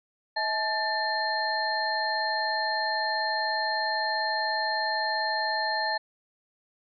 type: tone cluster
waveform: sine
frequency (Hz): 641 / 862 / 1783 / 4197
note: E5 / A5 / A6 / C8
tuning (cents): -49 / -36 / +22 / +5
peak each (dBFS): -34 / -29 / -30 / -32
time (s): 0.36-5.98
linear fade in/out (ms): 10
effects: none